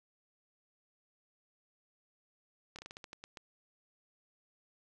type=slowing click train; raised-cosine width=0.2 ms; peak=-29 dBFS; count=10; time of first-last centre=2.76-3.372 s; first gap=27 ms; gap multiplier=1.22; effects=none